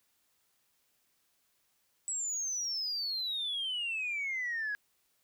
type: exponential sweep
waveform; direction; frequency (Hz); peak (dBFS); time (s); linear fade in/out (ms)
sine; down; 7900 to 1646; -31; 2.08-4.75; 0
effects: tanh soft clip ceiling -29 dBFS + white hiss -74 dBFS RMS until 5.23 s